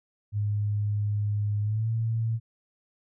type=tone with pitch glide; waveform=sine; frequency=103.83 to 113.23 Hz; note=G#2 to A#2; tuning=0 to -50 cents; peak=-24 dBFS; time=0.32-2.4 s; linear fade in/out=50 ms; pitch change=+150 cents; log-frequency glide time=1.62-1.89 s; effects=none